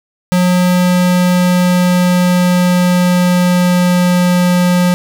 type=tone with pitch glide; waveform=square; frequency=180 to 178.55 Hz; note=F#3 to F3; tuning=-47 to +39 cents; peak=-9 dBFS; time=0.32-4.94 s; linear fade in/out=0 ms; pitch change=-14 cents; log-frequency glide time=0.57-4.51 s; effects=none